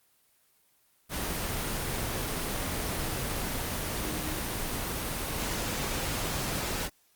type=tone in noise; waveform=sine; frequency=309 Hz; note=D#4; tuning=12 cents flat; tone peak=-37 dBFS; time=3.98-4.39 s; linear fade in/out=50 ms; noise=pink; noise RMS=-32 dBFS; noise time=1.09-6.9 s; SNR=-8 dB; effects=white hiss -67 dBFS RMS until 7.15 s + Opus 24 kbps